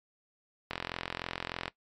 click train, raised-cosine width 0.3 ms, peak -17 dBFS, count 43, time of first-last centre 0.71-1.68 s, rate 43.3 Hz, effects noise-tail reverb RT60 0.1 s tail -18 dB re dry + MP3 64 kbps

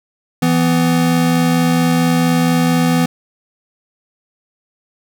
square tone pair together, 166.11 / 250.5 Hz, E3 / B3, +14 / +25 cents, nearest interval perfect fifth, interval 711 cents, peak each -15 dBFS, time 0.42-3.06 s, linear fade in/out 5 ms, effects none

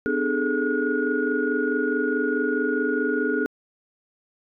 sine tone cluster, 254.5 / 299 / 411.4 / 436.1 / 1445 Hz, C4 / D4 / G#4 / A4 / F#6, -48 / +31 / -16 / -15 / -41 cents, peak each -27 dBFS, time 0.06-3.46 s, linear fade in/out 0 ms, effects tanh soft clip ceiling -9 dBFS

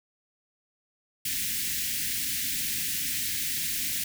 white band-stop noise, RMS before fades -30 dBFS, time 1.25-4.04 s, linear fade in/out 5 ms, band 300 to 1700 Hz, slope 48 dB/octave, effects none

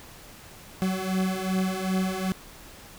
40% pulse beating tone pair, 186.3 / 188.9 Hz, F#3 / F#3, +12 / +36 cents, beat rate 2.6 Hz, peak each -28 / -26 dBFS, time 0.82-2.32 s, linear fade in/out 0 ms, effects pink hiss -47 dBFS RMS until 2.98 s

